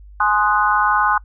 sine chord, Ab dominant seventh, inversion none, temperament equal with one note detuned, 840.7 / 1046.5 / 1244.5 / 1480 Hz, Ab5 / C6 / Eb6 / Gb6, +21 / 0 / 0 / 0 cents, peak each -19 dBFS, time 0.2-1.18 s, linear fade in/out 5 ms, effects noise-tail reverb RT60 0.1 s tail -24 dB re dry + added 50 Hz sine -38 dBFS peak until 1.24 s

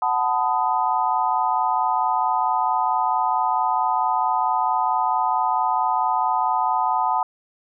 sine chord, B dominant seventh, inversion second, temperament equal with one note detuned, 740 / 880 / 1004.5 / 1244.5 Hz, F#5 / A5 / B5 / D#6, 0 / 0 / +29 / 0 cents, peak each -24 / -22 / -23 / -27 dBFS, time 0.02-7.23 s, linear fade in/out 2 ms, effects none

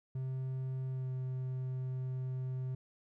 triangle tone with pitch glide, 130.81 to 129.23 Hz, C3 to C3, 0 to -21 cents, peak -33 dBFS, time 0.15-2.75 s, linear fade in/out 5 ms, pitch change -21 cents, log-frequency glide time 0.89-1.1 s, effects none

